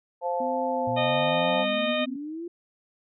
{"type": "chord", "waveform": "sine", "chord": "F major", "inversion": "second", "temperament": "just", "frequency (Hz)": [523.8, 698.5, 873.1], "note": ["C5", "F5", "A5"], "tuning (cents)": [2, 0, -14], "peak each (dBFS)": [-28, -31, -29], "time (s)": [0.21, 1.66], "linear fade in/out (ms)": 50}
{"type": "tone with vibrato", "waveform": "sine", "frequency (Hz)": 251.2, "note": "B3", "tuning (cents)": 30, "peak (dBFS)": -32, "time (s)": [0.4, 2.16], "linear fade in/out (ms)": 5, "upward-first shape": "sine", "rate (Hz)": 1.1, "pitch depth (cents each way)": 45}
{"type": "exponential sweep", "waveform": "sine", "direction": "up", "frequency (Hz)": [115.6, 350.3], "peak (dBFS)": -32, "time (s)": [0.87, 2.48], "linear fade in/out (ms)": 5}
{"type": "harmonic tone", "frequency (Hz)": 615, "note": "D#5", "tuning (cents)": -20, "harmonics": [1, 2, 3, 4, 5, 6], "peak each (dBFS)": [-26, -34, -36, -32, -35, -34], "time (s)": [0.96, 2.06], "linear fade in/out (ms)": 20}
{"effects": []}